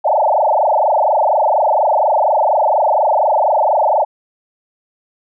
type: tone with frequency modulation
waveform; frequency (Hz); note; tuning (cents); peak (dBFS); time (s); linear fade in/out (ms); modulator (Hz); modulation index
sine; 740; F#5; 0; -10; 0.04-4.05; 20; 24.2; 6.7
effects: none